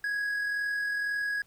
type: tone with amplitude modulation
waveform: triangle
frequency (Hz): 1661.2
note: G#6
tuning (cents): 0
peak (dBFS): -25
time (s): 0.04-1.42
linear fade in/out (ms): 2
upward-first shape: sine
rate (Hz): 42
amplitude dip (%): 30
effects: pink hiss -64 dBFS RMS until 1.46 s